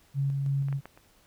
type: tone with tremolo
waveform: sine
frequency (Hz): 138.59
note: C#3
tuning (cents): 0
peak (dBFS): -24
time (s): 0.14-0.81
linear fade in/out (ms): 50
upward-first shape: square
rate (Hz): 3.1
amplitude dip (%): 25
type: clicks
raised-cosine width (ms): 0.5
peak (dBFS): -32 / -28 / -27 / -36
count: 4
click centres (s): 0.685 / 0.727 / 0.856 / 0.975
effects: pink hiss -62 dBFS RMS until 1.26 s